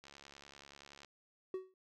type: click train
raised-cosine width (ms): 0.2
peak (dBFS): -37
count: 72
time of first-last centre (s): 0.04-1.047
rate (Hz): 70.5
type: tone with exponential decay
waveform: triangle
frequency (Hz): 375.1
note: F#4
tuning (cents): +24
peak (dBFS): -32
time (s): 1.54-1.74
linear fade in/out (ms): 2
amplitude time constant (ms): 43
effects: none